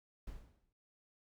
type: noise with exponential decay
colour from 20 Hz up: brown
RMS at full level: -44 dBFS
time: 0.27-0.73 s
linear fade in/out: 5 ms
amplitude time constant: 100 ms
effects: none